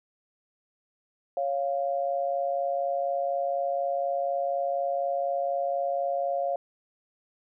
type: tone pair together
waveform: sine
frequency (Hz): 554.4 / 698.5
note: C#5 / F5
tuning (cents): 0 / 0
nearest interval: major third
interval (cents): 400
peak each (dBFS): -28 / -28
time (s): 1.37-6.56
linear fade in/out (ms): 2
effects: none